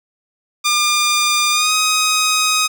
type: tone with pitch glide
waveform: 10% pulse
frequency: 1202 to 1257.4 Hz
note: D6 to D#6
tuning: +40 to +18 cents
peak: -5 dBFS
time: 0.64-2.68 s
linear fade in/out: 20 ms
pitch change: +78 cents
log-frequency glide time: 1.51-1.73 s
effects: none